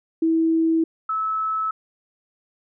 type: tone pair in turn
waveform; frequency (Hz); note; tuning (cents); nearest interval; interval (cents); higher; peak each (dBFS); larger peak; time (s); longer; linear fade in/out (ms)
sine; 325.3 / 1301.2; E4 / E6; -23 / -23; 2 octaves; 2400; second; -16 / -21; first; 0.22-0.84 / 1.09-1.71; neither; 5
effects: none